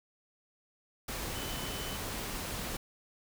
sine tone in noise, 3024 Hz, F#7, 37 cents sharp, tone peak -45 dBFS, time 1.35-1.97 s, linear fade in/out 5 ms, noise pink, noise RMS -38 dBFS, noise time 1.08-2.77 s, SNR -10 dB, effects none

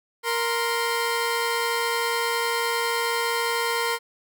15% pulse tone pair together, 466.2 / 1046.5 Hz, A#4 / C6, 0 / 0 cents, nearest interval octave + major second, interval 1400 cents, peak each -18 / -21 dBFS, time 0.23-3.99 s, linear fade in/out 50 ms, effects none

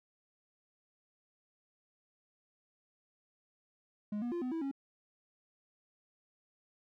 triangle tone with pitch steps, 208.6 / 240.9 / 346.4 / 252.4 / 326.9 / 274.6 Hz, G#3 / B3 / F4 / B3 / E4 / C#4, +8 / -43 / -14 / +38 / -14 / -16 cents, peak -32 dBFS, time 4.12-4.714 s, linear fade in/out 5 ms, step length 99 ms, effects none

